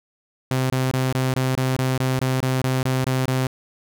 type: tone bursts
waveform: sawtooth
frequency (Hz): 130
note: C3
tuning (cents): -11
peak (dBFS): -15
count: 14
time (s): 0.51-3.469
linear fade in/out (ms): 2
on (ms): 190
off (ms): 23
effects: none